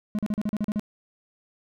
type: tone bursts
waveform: triangle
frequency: 210 Hz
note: G#3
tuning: 19 cents sharp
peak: -21 dBFS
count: 9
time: 0.15-0.795 s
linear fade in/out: 0 ms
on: 37 ms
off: 39 ms
effects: none